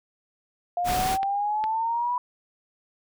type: exponential sweep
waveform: sine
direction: up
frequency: 698.5 to 991 Hz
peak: -23 dBFS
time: 0.77-2.18 s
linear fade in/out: 2 ms
type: noise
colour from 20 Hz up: pink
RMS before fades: -29 dBFS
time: 0.84-1.18 s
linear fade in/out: 50 ms
type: clicks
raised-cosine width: 0.3 ms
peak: -18 dBFS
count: 2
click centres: 1.231 / 1.64 s
effects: none